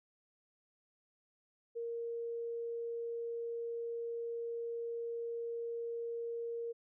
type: tone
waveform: sine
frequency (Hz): 466.2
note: A#4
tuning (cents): 0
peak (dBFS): -37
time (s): 1.75-6.73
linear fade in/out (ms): 20
effects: none